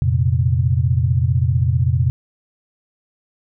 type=chord; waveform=sine; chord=F suspended fourth; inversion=none; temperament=equal with one note detuned; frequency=87.31 / 116.54 / 132.1 Hz; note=F2 / Bb2 / C3; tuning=0 / 0 / +17 cents; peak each=-18 dBFS; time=0.02-2.1 s; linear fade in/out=0 ms; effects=none